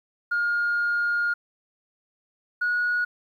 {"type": "tone pair in turn", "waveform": "sine", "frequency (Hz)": [1420, 1454], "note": ["F6", "F#6"], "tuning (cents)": [28, -31], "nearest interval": "unison", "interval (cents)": 41, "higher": "second", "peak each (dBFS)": -20, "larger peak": "neither", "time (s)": [[0.31, 1.34], [2.61, 3.05]], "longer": "first", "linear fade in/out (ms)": 10, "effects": ["tanh soft clip ceiling -18 dBFS", "10-bit"]}